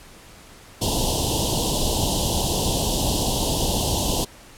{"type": "band-stop noise", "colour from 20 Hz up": "pink", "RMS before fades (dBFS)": -22, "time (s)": [0.81, 4.25], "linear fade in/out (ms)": 10, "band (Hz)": [1000, 2800], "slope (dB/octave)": 96, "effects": ["pink hiss -46 dBFS RMS until 4.57 s", "low-pass 12000 Hz 12 dB/octave"]}